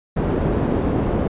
white low-pass noise, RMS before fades -20 dBFS, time 0.16-1.28 s, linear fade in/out 10 ms, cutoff 380 Hz, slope 12 dB/octave, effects resampled to 8000 Hz

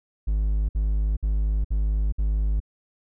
triangle tone bursts, 51.91 Hz, G#1, in tune, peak -18 dBFS, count 5, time 0.27-2.602 s, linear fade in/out 10 ms, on 420 ms, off 58 ms, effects none

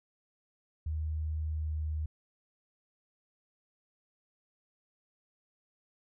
sine tone with pitch glide, 77.78 to 77.2 Hz, D#2 to D#2, 0 to -13 cents, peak -31 dBFS, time 0.86-2.06 s, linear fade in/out 5 ms, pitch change -13 cents, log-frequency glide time 1.51-1.77 s, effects none

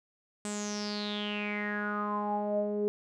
sawtooth tone with low-pass filter sweep, 207.7 Hz, G#3, in tune, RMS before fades -33 dBFS, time 0.45-2.88 s, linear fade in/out 0 ms, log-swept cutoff 8200 to 430 Hz, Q 8.8, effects none

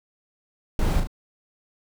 brown noise with echo, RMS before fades -22 dBFS, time 0.79-1 s, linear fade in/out 2 ms, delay 36 ms, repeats 2, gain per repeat -5 dB, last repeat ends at 1.072 s, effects none

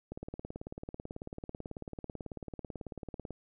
click train, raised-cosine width 2 ms, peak -27 dBFS, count 59, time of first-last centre 0.12-3.307 s, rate 18.2 Hz, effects none

